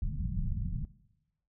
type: low-pass noise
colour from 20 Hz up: pink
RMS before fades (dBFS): -33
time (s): 0.02-0.85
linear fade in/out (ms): 2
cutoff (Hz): 190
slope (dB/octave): 48
effects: noise-tail reverb RT60 1.0 s tail -19 dB re dry